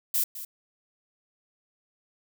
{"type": "noise with echo", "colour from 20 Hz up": "violet", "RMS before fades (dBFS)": -25, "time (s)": [0.14, 0.24], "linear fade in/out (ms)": 5, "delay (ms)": 210, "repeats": 1, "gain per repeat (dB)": -13, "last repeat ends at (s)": 0.45, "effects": []}